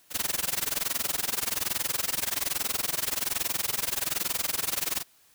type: noise with amplitude modulation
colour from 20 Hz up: white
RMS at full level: -26 dBFS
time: 0.1-5.04 s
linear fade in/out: 50 ms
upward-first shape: sine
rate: 21.2 Hz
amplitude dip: 95%
effects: white hiss -61 dBFS RMS until 5.34 s